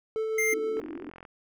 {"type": "tone with tremolo", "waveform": "triangle", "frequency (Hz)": 440, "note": "A4", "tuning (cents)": 0, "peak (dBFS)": -24, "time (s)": [0.16, 0.8], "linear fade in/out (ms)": 0, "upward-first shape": "sine", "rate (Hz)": 6.4, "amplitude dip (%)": 25}
{"type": "tone", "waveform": "square", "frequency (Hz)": 2100, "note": "C7", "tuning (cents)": 6, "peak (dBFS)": -25, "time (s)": [0.38, 0.54], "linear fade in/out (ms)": 5}
{"type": "band-pass noise", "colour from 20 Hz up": "pink", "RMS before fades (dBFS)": -39, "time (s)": [0.52, 1.1], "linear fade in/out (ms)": 5, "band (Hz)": [280, 370], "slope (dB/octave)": 48}
{"type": "click train", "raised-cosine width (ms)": 0.5, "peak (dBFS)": -31, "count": 22, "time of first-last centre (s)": [0.77, 1.252], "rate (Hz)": 43.6}
{"effects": []}